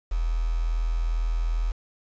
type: tone with quantisation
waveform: sine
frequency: 41.2 Hz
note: E1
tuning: in tune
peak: -22 dBFS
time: 0.11-1.72 s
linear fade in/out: 10 ms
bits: 7
effects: resampled to 16000 Hz